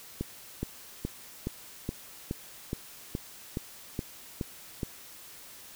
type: click train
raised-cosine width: 3 ms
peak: -18 dBFS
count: 12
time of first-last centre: 0.21-4.832 s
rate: 2.38 Hz
effects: white hiss -49 dBFS RMS until 5.75 s